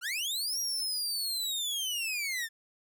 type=linear two-way sweep; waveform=sawtooth; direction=up then down; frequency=1328 to 5710 to 1754 Hz; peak=-28 dBFS; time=0.01-2.49 s; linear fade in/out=50 ms; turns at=0.59 s; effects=none